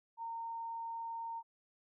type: tone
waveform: sine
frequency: 918 Hz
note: A#5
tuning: 27 cents flat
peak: -39 dBFS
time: 0.17-1.43 s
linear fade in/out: 50 ms
effects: none